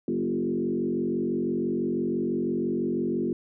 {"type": "tone with frequency modulation", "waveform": "sine", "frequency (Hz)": 294.5, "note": "D4", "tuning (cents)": 5, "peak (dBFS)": -24, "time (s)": [0.08, 3.33], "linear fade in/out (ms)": 2, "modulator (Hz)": 46, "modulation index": 2.2, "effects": []}